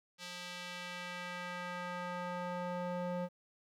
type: tone with band-pass filter sweep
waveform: square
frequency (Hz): 178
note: F3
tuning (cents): +33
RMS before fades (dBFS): -41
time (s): 0.18-3.29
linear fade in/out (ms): 50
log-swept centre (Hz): 4200 to 520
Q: 1
effects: 12-bit